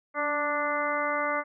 harmonic tone with a mistuned harmonic, 293.7 Hz, D4, in tune, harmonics 1 / 2 / 3 / 4 / 5 / 6 / 7, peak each -38 / -31 / -35 / -30 / -34 / -40 / -33 dBFS, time 0.14-1.44 s, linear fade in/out 50 ms, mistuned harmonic 1, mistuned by -27 cents, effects none

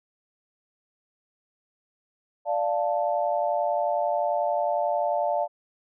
sine chord, D minor, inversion none, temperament equal, 587.3 / 698.5 / 880 Hz, D5 / F5 / A5, 0 / 0 / 0 cents, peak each -26 / -26 / -29 dBFS, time 2.45-5.48 s, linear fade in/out 50 ms, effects none

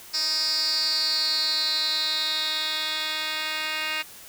10% pulse tone with band-pass filter sweep, 311.1 Hz, D#4, in tune, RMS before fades -26 dBFS, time 0.13-4.03 s, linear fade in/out 20 ms, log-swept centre 5200 to 2900 Hz, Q 7.4, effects white hiss -45 dBFS RMS until 4.28 s

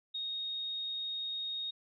sine tone, 3729 Hz, A#7, in tune, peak -35 dBFS, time 0.14-1.71 s, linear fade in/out 10 ms, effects none

